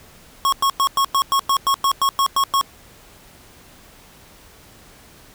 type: tone bursts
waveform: square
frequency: 1096 Hz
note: C#6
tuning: 20 cents flat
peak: -15 dBFS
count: 13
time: 0.45-2.612 s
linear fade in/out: 0 ms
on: 74 ms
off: 100 ms
effects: pink hiss -47 dBFS RMS until 5.34 s